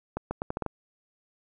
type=accelerating click train; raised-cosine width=1 ms; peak=-16 dBFS; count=7; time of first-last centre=0.17-0.663 s; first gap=140 ms; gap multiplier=0.78; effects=none